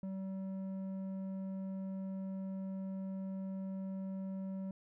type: tone with low-pass filter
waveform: square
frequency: 191.4 Hz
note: G3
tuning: 41 cents flat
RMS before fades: -41 dBFS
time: 0.03-4.71 s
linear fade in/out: 2 ms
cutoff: 510 Hz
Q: 0.73
effects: none